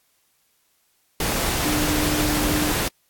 sine tone in noise, 300.9 Hz, D4, 42 cents sharp, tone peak -23 dBFS, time 1.65-2.72 s, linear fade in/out 2 ms, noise pink, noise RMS -23 dBFS, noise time 1.2-2.88 s, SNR -3 dB, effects white hiss -65 dBFS RMS until 3.09 s + AAC 64 kbps

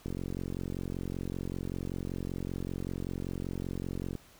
click train, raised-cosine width 3 ms, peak -23 dBFS, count 186, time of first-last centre 0.06-4.153 s, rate 45.2 Hz, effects pink hiss -58 dBFS RMS until 4.39 s

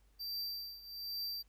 square tone with tremolo, 4686 Hz, D8, 5 cents flat, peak -37 dBFS, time 0.19-1.43 s, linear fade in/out 20 ms, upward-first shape triangle, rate 1.2 Hz, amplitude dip 85%, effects added 50 Hz sine -65 dBFS peak until 1.48 s + pink hiss -75 dBFS RMS until 1.48 s

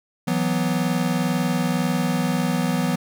square chord, E suspended second, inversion none, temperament equal, 164.81 / 185 / 246.9 Hz, E3 / F#3 / B3, 0 / 0 / 0 cents, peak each -25 dBFS, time 0.27-2.96 s, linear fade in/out 10 ms, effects none

